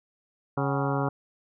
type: harmonic tone with a mistuned harmonic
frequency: 138.59 Hz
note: C#3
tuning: in tune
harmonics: 1 / 2 / 3 / 4 / 5 / 6 / 7 / 8 / 9 / 10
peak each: -28 / -31 / -33 / -34 / -35 / -36 / -36 / -37 / -38 / -38 dBFS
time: 0.57-1.09 s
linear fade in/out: 5 ms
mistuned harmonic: 5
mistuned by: +110 cents
effects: none